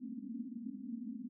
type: band-pass noise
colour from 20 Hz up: pink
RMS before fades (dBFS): -44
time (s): 0-1.29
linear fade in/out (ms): 20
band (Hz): 210 to 270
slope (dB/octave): 96
effects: none